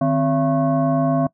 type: tone with frequency modulation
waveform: sine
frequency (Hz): 261.6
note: C4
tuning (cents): 0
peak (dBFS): -15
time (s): 0.01-1.27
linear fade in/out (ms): 5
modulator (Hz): 415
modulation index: 1.3
effects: noise-tail reverb RT60 0.1 s tail -21 dB re dry